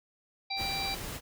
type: harmonic tone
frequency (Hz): 784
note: G5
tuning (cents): 0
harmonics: 1 / 3 / 5 / 6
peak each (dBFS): -37 / -37 / -37 / -37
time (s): 0.5-0.95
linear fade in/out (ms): 10
type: noise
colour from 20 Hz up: pink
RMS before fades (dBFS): -39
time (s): 0.56-1.21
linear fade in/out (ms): 50
effects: none